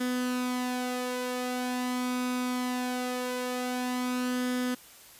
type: tone with flanger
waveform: sawtooth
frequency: 250 Hz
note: B3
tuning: 21 cents sharp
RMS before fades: -31 dBFS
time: 0-4.75 s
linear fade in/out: 10 ms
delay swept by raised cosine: 0.59 to 3.19 ms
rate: 0.22 Hz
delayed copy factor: +0.5
effects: white hiss -52 dBFS RMS until 5.19 s + resampled to 32000 Hz